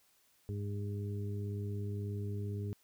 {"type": "harmonic tone", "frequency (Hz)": 101.9, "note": "G#2", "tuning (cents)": -32, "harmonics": [1, 2, 3, 4], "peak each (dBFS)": [-36, -45, -50, -46], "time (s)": [0.49, 2.73], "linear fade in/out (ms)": 0, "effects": ["white hiss -70 dBFS RMS until 2.83 s"]}